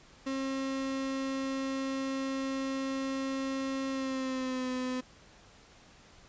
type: tone with pitch glide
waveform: 35% pulse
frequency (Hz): 268.4 to 254.4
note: C4 to C4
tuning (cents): +44 to -48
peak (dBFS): -30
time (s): 0.26-5.01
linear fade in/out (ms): 10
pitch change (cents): -92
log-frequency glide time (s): 3.9-4.69
effects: pink hiss -57 dBFS RMS until 6.28 s + resampled to 16000 Hz